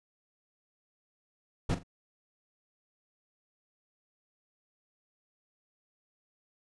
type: noise with echo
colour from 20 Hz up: brown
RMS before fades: -25 dBFS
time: 1.69-1.75 s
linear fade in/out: 10 ms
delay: 42 ms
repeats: 2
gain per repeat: -12 dB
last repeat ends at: 1.834 s
effects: resampled to 22050 Hz